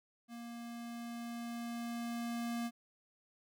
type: tone with level ramp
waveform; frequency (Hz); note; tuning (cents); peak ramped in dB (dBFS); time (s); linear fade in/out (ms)
square; 235.1; A#3; +15; -46 to -36; 0.28-2.71; 50
effects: none